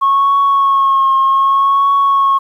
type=tone with vibrato; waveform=sine; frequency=1094 Hz; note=C#6; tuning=23 cents flat; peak=-7 dBFS; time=0.01-2.39 s; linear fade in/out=20 ms; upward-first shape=triangle; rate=0.65 Hz; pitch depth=33 cents each way; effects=tanh soft clip ceiling -5 dBFS + 8-bit